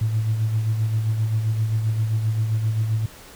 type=tone with tremolo; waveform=sine; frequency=110 Hz; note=A2; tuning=in tune; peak=-16 dBFS; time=0.01-3.06 s; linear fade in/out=5 ms; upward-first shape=sine; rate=7.6 Hz; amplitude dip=50%; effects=tanh soft clip ceiling -13 dBFS + pink hiss -44 dBFS RMS until 3.35 s